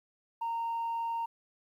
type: tone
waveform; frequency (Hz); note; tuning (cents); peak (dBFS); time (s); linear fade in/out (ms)
sine; 923; A#5; -17; -29; 0.41-1.26; 10
effects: tanh soft clip ceiling -29 dBFS + 11-bit